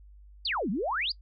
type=exponential two-way sweep; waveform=sine; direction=down then up; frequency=5000 to 174.61 to 5000 Hz; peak=-27 dBFS; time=0.45-1.12 s; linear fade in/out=5 ms; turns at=0.7 s; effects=noise-tail reverb RT60 0.1 s tail -23 dB re dry + added 50 Hz sine -49 dBFS peak until 1.21 s